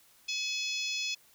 harmonic tone, 852 Hz, G#5, 44 cents sharp, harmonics 3 / 4 / 5 / 6 / 7 / 8, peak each -35 / -37 / -42 / -38 / -42 / -45 dBFS, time 0.28-1.15 s, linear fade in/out 10 ms, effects white hiss -62 dBFS RMS until 1.34 s

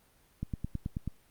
click train, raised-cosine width 5 ms, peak -21 dBFS, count 7, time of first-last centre 0.43-1.077 s, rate 9.28 Hz, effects pink hiss -65 dBFS RMS until 1.3 s + Opus 32 kbps

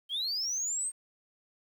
sine linear sweep, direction up, 3096 to 8570 Hz, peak -28 dBFS, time 0.09-0.92 s, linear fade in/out 50 ms, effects tanh soft clip ceiling -28 dBFS + 10-bit

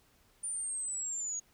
sine linear sweep, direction down, 9300 to 6645 Hz, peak -34 dBFS, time 0.43-1.4 s, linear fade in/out 10 ms, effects pink hiss -67 dBFS RMS until 1.53 s

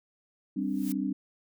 sine chord, G suspended fourth, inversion none, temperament equal, 196 / 261.6 / 293.7 Hz, G3 / C4 / D4, 0 / 0 / 0 cents, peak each -32 dBFS, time 0.56-1.13 s, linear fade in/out 10 ms
blue noise with exponential growth, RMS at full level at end -38 dBFS, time 0.61-0.92 s, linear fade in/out 0 ms, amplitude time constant 66 ms
effects none

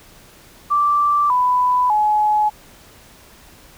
sine tone with pitch steps, 1170 / 995.3 / 846.7 Hz, D6 / B5 / G#5, -7 / +13 / +33 cents, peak -13 dBFS, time 0.7-2.5 s, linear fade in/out 20 ms, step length 600 ms, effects pink hiss -46 dBFS RMS until 3.77 s

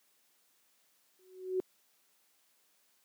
sine tone with exponential growth, 371.9 Hz, F#4, 9 cents sharp, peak -26 dBFS, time 1.19-1.6 s, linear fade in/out 0 ms, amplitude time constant 89 ms, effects white hiss -71 dBFS RMS until 3.04 s + high-pass 200 Hz 12 dB/octave

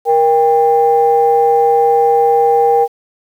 sine tone pair together, 471 / 796.3 Hz, A#4 / G5, +18 / +27 cents, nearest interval major sixth, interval 909 cents, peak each -10 dBFS, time 0.05-2.88 s, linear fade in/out 50 ms, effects tanh soft clip ceiling 0 dBFS + 7-bit

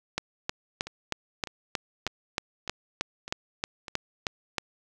two click trains, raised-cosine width 0.2 ms, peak -10 / -21 dBFS, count 15 / 6, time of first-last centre 0.18-4.583 / 0.87-3.882 s, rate 3.18 / 1.66 Hz, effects none

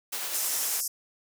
white noise with tremolo, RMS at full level -32 dBFS, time 0.12-0.81 s, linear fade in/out 10 ms, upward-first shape sine, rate 10 Hz, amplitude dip 25%
white band-pass noise, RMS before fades -31 dBFS, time 0.34-0.88 s, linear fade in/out 5 ms, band 5000 to 14000 Hz, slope 96 dB/octave
effects high-pass 400 Hz 12 dB/octave

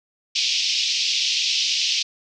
white band-pass noise, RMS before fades -22 dBFS, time 0.35-2.03 s, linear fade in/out 10 ms, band 2500 to 5700 Hz, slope 48 dB/octave, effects none

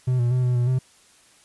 triangle tone with pitch steps, 126.8 / 120.4 / 126.6 / 124.3 / 121.7 / 128.5 Hz, B2 / B2 / B2 / B2 / B2 / C3, +46 / -44 / +43 / +12 / -25 / -31 cents, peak -16 dBFS, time 0.07-0.79 s, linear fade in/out 10 ms, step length 120 ms, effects white hiss -55 dBFS RMS until 1.44 s + resampled to 24000 Hz

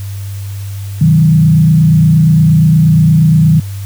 sine tone with frequency modulation, 158 Hz, D#3, 27 cents sharp, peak -4 dBFS, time 1.01-3.6 s, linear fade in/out 5 ms, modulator 28.5 Hz, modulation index 0.73, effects added 99 Hz sine -19 dBFS peak until 3.85 s + white hiss -36 dBFS RMS until 3.85 s

